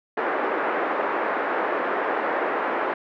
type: band-pass noise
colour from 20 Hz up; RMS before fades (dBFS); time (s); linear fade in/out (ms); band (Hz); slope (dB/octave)
pink; -25; 0.17-2.94; 5; 350 to 1800; 24
effects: none